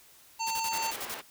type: harmonic tone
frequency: 903 Hz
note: A5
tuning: 45 cents sharp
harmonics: 1 / 3 / 5 / 7 / 8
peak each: -31 / -38 / -38 / -41 / -42 dBFS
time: 0.39-0.92 s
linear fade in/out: 20 ms
type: noise with tremolo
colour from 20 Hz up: white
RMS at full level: -37 dBFS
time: 0.46-1.2 s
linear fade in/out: 20 ms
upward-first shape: square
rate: 11 Hz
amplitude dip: 80%
type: band-pass noise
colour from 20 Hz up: pink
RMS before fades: -42 dBFS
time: 0.71-1.22 s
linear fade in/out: 20 ms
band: 460 to 3700 Hz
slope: 12 dB/octave
effects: white hiss -57 dBFS RMS until 1.3 s